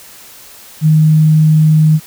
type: tone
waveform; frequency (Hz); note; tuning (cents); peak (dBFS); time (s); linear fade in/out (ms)
sine; 155.56; D#3; 0; -5; 0.81-2; 50
effects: white hiss -37 dBFS RMS until 2.06 s